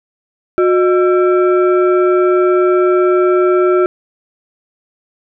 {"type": "tone with frequency modulation", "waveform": "sine", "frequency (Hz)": 363.9, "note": "F#4", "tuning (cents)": -29, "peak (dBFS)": -8, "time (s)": [0.58, 3.86], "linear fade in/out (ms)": 0, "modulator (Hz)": 978, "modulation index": 0.69, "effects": []}